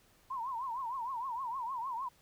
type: tone with vibrato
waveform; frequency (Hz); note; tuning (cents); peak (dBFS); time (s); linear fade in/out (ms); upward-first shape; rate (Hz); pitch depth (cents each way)
sine; 992; B5; +7; -35; 0.3-2.09; 10; triangle; 6.5; 200
effects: pink hiss -66 dBFS RMS until 2.21 s